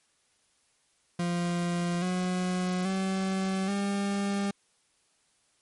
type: tone with pitch steps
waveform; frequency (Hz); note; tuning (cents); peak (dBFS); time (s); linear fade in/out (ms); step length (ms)
40% pulse; 173.9 / 182.12 / 190.74 / 199.76; F3 / F#3 / G3 / G3; -7 / -27 / -47 / +33; -26; 1.19-4.51; 5; 830
effects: white hiss -69 dBFS RMS until 5.61 s + MP3 48 kbps